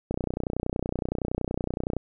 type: click train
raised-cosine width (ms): 2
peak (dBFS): -14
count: 58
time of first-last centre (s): 0.11-1.967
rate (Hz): 30.7
effects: none